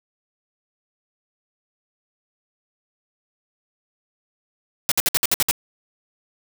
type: noise bursts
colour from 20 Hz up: white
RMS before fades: -18 dBFS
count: 8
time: 4.89-5.511 s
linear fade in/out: 0 ms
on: 26 ms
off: 59 ms
effects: none